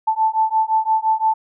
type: beating tone pair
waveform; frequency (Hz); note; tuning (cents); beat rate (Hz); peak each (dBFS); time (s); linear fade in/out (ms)
sine; 877 / 882.8; A5 / A5; -6 / +5; 5.8; -18; 0.07-1.34; 10
effects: none